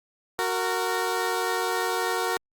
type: tone pair together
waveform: 15% pulse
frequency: 370 / 461.6 Hz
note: F#4 / A#4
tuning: 0 / -17 cents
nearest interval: major third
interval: 383 cents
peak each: -21 dBFS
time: 0.39-2.37 s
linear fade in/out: 0 ms
effects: Opus 48 kbps